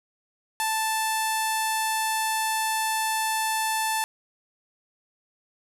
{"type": "tone with low-pass filter", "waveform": "sawtooth", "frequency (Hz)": 880, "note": "A5", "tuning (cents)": 0, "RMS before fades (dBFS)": -26, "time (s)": [0.6, 4.04], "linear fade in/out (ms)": 0, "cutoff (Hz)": 11000, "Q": 3.1, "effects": []}